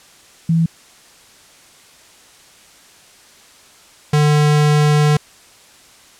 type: tone pair in turn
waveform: sine / square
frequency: 164.81 / 149.28 Hz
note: E3 / D3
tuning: 0 / +29 cents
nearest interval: major second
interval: 171 cents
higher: first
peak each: -11 dBFS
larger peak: neither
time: 0.49-0.66 / 4.13-5.17 s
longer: second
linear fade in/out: 5 ms
effects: white hiss -46 dBFS RMS until 6.19 s + low-pass 9000 Hz 12 dB/octave